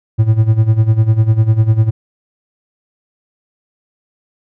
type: tone with tremolo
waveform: triangle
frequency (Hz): 110.3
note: A2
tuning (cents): +5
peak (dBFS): -3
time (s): 0.18-1.91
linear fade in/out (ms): 20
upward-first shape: sine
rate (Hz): 10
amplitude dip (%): 80
effects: none